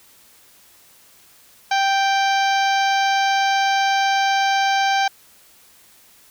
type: harmonic tone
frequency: 784 Hz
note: G5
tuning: in tune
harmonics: 1 / 2 / 3 / 4 / 5 / 6 / 7 / 8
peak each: -17 / -23 / -27 / -29 / -31 / -33 / -34 / -35 dBFS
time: 1.71-5.08 s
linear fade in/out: 5 ms
effects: white hiss -51 dBFS RMS until 6.3 s